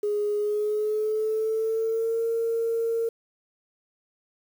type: tone with pitch glide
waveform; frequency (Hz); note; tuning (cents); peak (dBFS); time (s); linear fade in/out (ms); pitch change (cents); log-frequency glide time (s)
sine; 415.3 to 458.2; G#4 to A#4; 0 to -30; -22; 0.03-3.09; 5; +170; 0.37-2.24
effects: tanh soft clip ceiling -18 dBFS + 8-bit

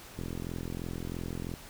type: click train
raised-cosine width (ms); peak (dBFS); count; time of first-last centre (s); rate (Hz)
3; -24; 59; 0.19-1.539; 43
effects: pink hiss -49 dBFS RMS until 1.69 s

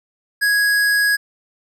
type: tone with hard clipping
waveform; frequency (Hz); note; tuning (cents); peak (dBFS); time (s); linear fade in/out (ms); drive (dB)
sine; 1661.2; G#6; 0; -15; 0.41-1.17; 20; 17
effects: none

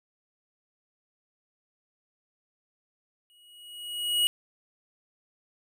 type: tone with exponential growth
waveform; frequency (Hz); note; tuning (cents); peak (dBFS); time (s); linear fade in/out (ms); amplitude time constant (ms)
square; 2904; F#7; -33; -20; 3.3-4.27; 0; 210
effects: none

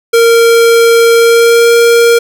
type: tone with pitch glide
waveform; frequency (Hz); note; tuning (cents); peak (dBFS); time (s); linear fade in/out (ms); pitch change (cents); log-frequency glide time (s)
square; 463 to 467.8; A#4 to A#4; -12 to +6; -4; 0.13-2.19; 10; +18; 1.16-1.74
effects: none

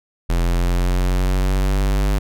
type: exponential sweep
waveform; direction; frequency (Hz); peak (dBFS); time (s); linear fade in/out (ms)
square; up; 42.53 to 50.2; -16; 0.29-2.19; 10
effects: none

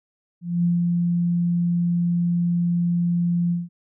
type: tone with ADSR envelope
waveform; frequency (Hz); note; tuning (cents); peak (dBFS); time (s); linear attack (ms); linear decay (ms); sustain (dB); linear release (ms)
sine; 173.1; F3; -15; -16; 0.41-3.69; 230; 160; -2; 180
effects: none

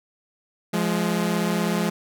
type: tone pair together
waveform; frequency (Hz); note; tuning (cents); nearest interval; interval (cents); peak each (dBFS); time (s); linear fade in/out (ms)
sawtooth; 173.8 / 210; F3 / G#3; -8 / +19; minor third; 327; -20; 0.73-1.9; 10
effects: none

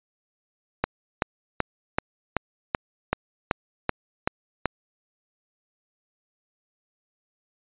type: click train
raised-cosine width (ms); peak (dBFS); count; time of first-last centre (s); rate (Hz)
0.5; -6; 11; 0.84-4.657; 2.62
effects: resampled to 8000 Hz

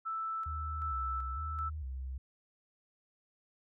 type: tone with tremolo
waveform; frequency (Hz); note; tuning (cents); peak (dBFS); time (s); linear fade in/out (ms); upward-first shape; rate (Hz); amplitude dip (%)
sine; 1320; E6; +2; -34; 0.05-1.7; 20; square; 1.3; 40
type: tone with vibrato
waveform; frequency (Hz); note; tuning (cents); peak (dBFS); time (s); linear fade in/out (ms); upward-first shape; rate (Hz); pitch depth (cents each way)
sine; 70.9; C#2; +40; -37; 0.46-2.18; 5; square; 1.1; 140
effects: none

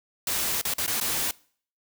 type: noise with dropouts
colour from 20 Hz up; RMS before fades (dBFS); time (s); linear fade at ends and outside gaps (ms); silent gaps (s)
white; -27; 0.27-1.31; 2; 0.614-0.651 / 0.738-0.782 / 0.864-0.877 / 1.001-1.011
effects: noise-tail reverb RT60 0.5 s tail -23 dB re dry

